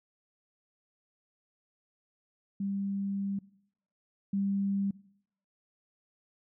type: tone pair in turn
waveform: sine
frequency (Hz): 197.8 / 197.8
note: G3 / G3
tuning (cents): +16 / +16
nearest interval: unison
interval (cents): 0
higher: neither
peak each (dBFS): -30 / -27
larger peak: second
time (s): 2.6-3.39 / 4.33-4.91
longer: first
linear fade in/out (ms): 5
effects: noise-tail reverb RT60 0.7 s tail -21 dB re dry